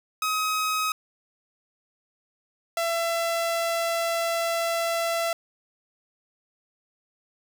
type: tone pair in turn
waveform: sawtooth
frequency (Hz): 1267 / 671.2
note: D#6 / E5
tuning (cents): +31 / +31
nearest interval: major seventh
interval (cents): 1100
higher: first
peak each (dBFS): -20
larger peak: neither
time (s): 0.22-0.92 / 2.77-5.33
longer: second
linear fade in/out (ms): 2
effects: none